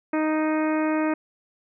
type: harmonic tone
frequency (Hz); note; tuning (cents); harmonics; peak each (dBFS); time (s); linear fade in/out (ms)
310.8; D#4; -2; 1 / 2 / 3 / 4 / 5 / 6 / 7 / 8; -22 / -28 / -32 / -34 / -36 / -38 / -39 / -40; 0.13-1.14; 5
effects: none